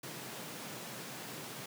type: high-pass noise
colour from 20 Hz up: pink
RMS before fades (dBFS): -45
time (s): 0.03-1.66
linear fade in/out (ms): 5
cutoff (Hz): 120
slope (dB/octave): 48
effects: none